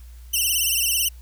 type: tone with vibrato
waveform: 5% pulse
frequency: 2866 Hz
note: F7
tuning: 44 cents sharp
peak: -11 dBFS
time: 0.33-1.09 s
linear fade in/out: 10 ms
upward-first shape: sine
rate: 18 Hz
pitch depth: 120 cents each way
effects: added 60 Hz sine -39 dBFS peak until 1.21 s + white hiss -56 dBFS RMS until 1.21 s